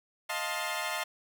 15% pulse tone cluster, 627 / 704 / 883 / 1049 Hz, D#5 / F5 / A5 / C6, +13 / +14 / +6 / +4 cents, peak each -31 dBFS, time 0.29-1.04 s, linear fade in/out 10 ms, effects none

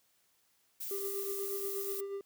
violet noise, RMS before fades -40 dBFS, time 0.8-2.01 s, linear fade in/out 10 ms
triangle tone with tremolo, 396.6 Hz, G4, 20 cents sharp, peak -33 dBFS, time 0.91-2.21 s, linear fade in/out 2 ms, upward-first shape sine, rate 8.3 Hz, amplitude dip 45%
effects white hiss -72 dBFS RMS until 2.25 s + high-pass 60 Hz 12 dB/octave

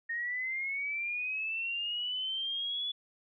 sine linear sweep, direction up, 1840 to 3440 Hz, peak -32 dBFS, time 0.09-2.92 s, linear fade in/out 10 ms, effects none

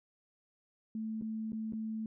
sine tone with dropouts, 220 Hz, A3, in tune, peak -35 dBFS, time 0.95-2.06 s, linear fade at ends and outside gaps 2 ms, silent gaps 1.213-1.221 / 1.521-1.53 / 1.724-1.733 s, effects none

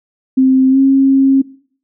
sine tone with pitch glide, 262.1 to 269.9 Hz, C4 to C#4, +3 to -46 cents, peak -6 dBFS, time 0.37-1.42 s, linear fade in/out 10 ms, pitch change +51 cents, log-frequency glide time 0.7-0.78 s, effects noise-tail reverb RT60 0.5 s tail -20 dB re dry

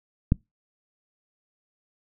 click, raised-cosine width 5 ms, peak -6 dBFS, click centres 0.321 s, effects noise-tail reverb RT60 0.2 s tail -25 dB re dry

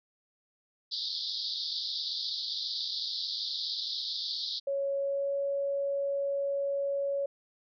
white band-pass noise, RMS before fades -35 dBFS, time 0.91-4.6 s, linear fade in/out 20 ms, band 3500 to 5000 Hz, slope 96 dB/octave
sine tone with pitch glide, 554.4 to 558.6 Hz, C#5 to C#5, 0 to +13 cents, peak -28 dBFS, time 4.67-7.26 s, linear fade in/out 5 ms, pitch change +13 cents, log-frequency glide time 4.97-5.34 s
effects none

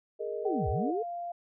sine chord, Ab suspended second, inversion none, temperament equal, 415.3 / 466.2 / 622.3 Hz, Ab4 / Bb4 / Eb5, 0 / 0 / 0 cents, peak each -36 / -36 / -38 dBFS, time 0.19-0.92 s, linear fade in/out 20 ms
sine linear two-way sweep, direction down then up, 466.2 to 56.5 to 466.2 Hz, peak -29 dBFS, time 0.44-1.03 s, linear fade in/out 10 ms, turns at 0.69 s
sine tone with pitch glide, 762 to 694.7 Hz, G5 to F5, -49 to -9 cents, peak -34 dBFS, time 0.45-1.32 s, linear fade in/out 5 ms, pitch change -160 cents, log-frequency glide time 0.68-1.05 s
effects none

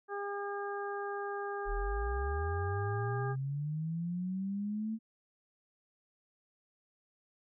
harmonic tone, 403.9 Hz, G#4, 48 cents flat, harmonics 1 / 2 / 3 / 4, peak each -38 / -41 / -43 / -44 dBFS, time 0.08-3.36 s, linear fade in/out 50 ms
sine linear sweep, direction up, 35.27 to 224.4 Hz, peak -33 dBFS, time 1.65-4.99 s, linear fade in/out 50 ms
effects none

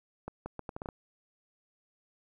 accelerating click train, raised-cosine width 1 ms, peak -24 dBFS, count 8, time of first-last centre 0.28-0.888 s, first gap 180 ms, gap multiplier 0.74, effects 11-bit

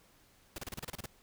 pink noise bursts, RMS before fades -41 dBFS, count 10, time 0.56-1.059 s, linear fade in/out 2 ms, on 22 ms, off 31 ms, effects pink hiss -65 dBFS RMS until 1.22 s

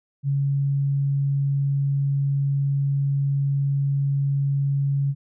sine tone, 139.5 Hz, C#3, 11 cents sharp, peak -19 dBFS, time 0.23-5.15 s, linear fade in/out 50 ms, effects none

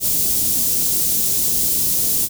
white band-stop noise, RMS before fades -18 dBFS, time 0-2.29 s, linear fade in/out 50 ms, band 320 to 6300 Hz, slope 12 dB/octave, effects none

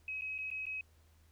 sine tone with dropouts, 2548 Hz, D#7, 41 cents sharp, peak -37 dBFS, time 0.08-0.81 s, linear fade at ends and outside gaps 2 ms, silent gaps 0.211-0.219 / 0.381-0.386 / 0.503-0.513 / 0.656-0.666 s, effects added 79 Hz sine -63 dBFS peak until 1.31 s + pink hiss -71 dBFS RMS until 1.31 s

